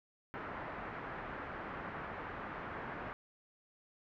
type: low-pass noise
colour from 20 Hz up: white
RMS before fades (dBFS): -44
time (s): 0.34-3.13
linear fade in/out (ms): 0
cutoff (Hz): 1700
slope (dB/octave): 24
effects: none